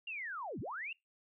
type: linear two-way sweep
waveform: sine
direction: down then up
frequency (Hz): 2837 to 84.5 to 2837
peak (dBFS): -39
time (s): 0.07-0.93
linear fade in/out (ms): 5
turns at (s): 0.6
effects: noise-tail reverb RT60 0.2 s tail -25 dB re dry